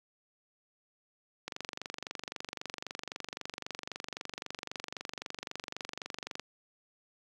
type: click train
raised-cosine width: 0.2 ms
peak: -20 dBFS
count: 118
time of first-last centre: 1.48-6.396 s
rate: 23.8 Hz
effects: high-pass 150 Hz 12 dB/octave + 10-bit